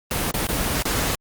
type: noise with dropouts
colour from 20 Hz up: pink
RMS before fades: -23 dBFS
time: 0.11-1.15 s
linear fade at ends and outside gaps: 1 ms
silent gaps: 0.311-0.341 / 0.469-0.488 / 0.824-0.853 s
effects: Opus 24 kbps